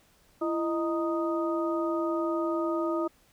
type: harmonic tone with a mistuned harmonic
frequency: 311.1 Hz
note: D#4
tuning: in tune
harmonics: 1 / 2 / 3 / 4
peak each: -28 / -32 / -40 / -34 dBFS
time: 0.41-3.08 s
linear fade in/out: 10 ms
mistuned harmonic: 1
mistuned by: +130 cents
effects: pink hiss -63 dBFS RMS until 3.32 s